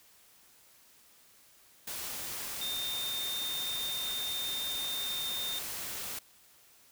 sine tone in noise, 3639 Hz, A#7, 42 cents flat, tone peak -34 dBFS, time 2.61-5.59 s, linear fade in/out 5 ms, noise white, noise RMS -39 dBFS, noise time 1.87-6.19 s, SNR +2 dB, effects white hiss -61 dBFS RMS until 6.91 s

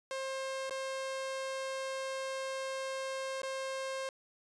sawtooth tone with dropouts, 532 Hz, C5, 29 cents sharp, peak -32 dBFS, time 0.11-4.09 s, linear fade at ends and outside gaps 1 ms, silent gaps 0.696-0.708 / 3.418-3.432 s, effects resampled to 22050 Hz

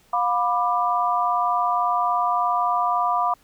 sine chord, B diminished, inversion second, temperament just, 711.2 / 987.8 / 1185.3 Hz, F5 / B5 / D6, +31 / 0 / +16 cents, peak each -23 dBFS, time 0.13-3.34 s, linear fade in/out 5 ms, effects pink hiss -58 dBFS RMS until 3.43 s

